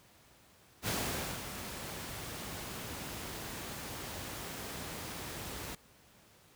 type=noise with ADSR envelope; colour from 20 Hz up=pink; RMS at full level=-33 dBFS; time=0.82-5.75 s; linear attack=59 ms; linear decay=550 ms; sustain=-9 dB; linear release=3 ms; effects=pink hiss -62 dBFS RMS until 6.55 s + high-pass 60 Hz 12 dB/octave